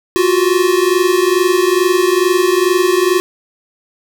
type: tone pair together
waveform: square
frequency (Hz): 352.1 / 374.4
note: F4 / F#4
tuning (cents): +14 / +20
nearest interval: minor second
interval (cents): 106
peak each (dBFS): -14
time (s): 0.16-3.2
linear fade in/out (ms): 0
effects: none